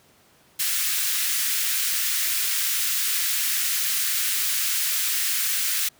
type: high-pass noise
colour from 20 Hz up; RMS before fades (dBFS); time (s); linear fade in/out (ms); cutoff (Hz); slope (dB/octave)
white; -24; 0.59-5.89; 10; 1500; 24
effects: pink hiss -57 dBFS RMS until 5.99 s + high-pass 100 Hz 12 dB/octave